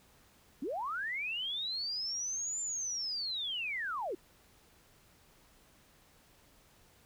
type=linear two-way sweep; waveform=sine; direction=up then down; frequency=228.7 to 7220 to 312.2 Hz; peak=-34 dBFS; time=0.62-4.15 s; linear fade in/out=5 ms; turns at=2.61 s; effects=pink hiss -64 dBFS RMS until 7.05 s